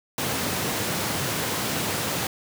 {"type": "high-pass noise", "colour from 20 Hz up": "pink", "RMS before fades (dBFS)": -27, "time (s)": [0.18, 2.27], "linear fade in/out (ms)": 2, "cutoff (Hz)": 100, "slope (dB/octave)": 24, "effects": []}